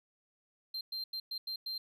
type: tone bursts at uneven times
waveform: triangle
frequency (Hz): 4158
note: C8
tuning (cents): -12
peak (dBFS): -35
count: 6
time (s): 0.74-0.81 / 0.92-1.04 / 1.13-1.2 / 1.31-1.38 / 1.47-1.56 / 1.66-1.78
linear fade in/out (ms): 5
effects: none